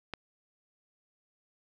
click, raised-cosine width 0.3 ms, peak -20 dBFS, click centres 0.137 s, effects none

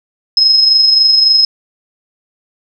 sine tone with amplitude modulation, 5140 Hz, E8, 45 cents flat, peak -4 dBFS, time 0.37-1.45 s, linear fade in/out 2 ms, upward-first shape sine, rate 23.6 Hz, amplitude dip 40%, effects none

